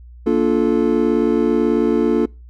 triangle chord, Bb major seventh, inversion none, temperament just, 233.1 / 291.4 / 349.6 / 437 Hz, Bb3 / D4 / F4 / A4, 0 / -13 / +2 / -12 cents, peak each -17 dBFS, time 0.26-2.26 s, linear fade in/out 10 ms, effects noise-tail reverb RT60 0.3 s tail -26 dB re dry + added 60 Hz sine -37 dBFS peak until 2.49 s

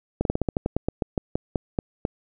slowing click train, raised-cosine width 2 ms, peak -9 dBFS, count 16, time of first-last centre 0.21-2.051 s, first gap 42 ms, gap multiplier 1.14, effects none

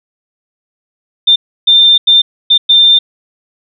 sine tone bursts at uneven times, 3592 Hz, A7, 35 cents sharp, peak -3 dBFS, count 5, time 1.27-1.36 / 1.67-1.98 / 2.07-2.22 / 2.5-2.58 / 2.69-2.99 s, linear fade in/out 10 ms, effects none

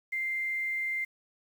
sine tone with quantisation, 2093 Hz, C7, in tune, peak -29 dBFS, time 0.12-1.05 s, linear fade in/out 10 ms, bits 9, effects none

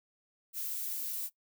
violet noise, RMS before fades -37 dBFS, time 0.53-1.3 s, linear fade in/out 50 ms, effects noise-tail reverb RT60 0.1 s tail -18 dB re dry

